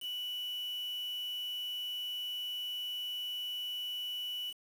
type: tone with quantisation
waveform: sine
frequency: 2960 Hz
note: F#7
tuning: in tune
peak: -36 dBFS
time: 0-4.54 s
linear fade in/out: 50 ms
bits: 8
effects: none